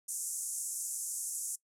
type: band-pass noise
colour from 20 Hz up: white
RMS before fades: -38 dBFS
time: 0.08-1.56 s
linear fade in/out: 10 ms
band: 6400 to 11000 Hz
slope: 48 dB/octave
effects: noise-tail reverb RT60 0.1 s tail -21 dB re dry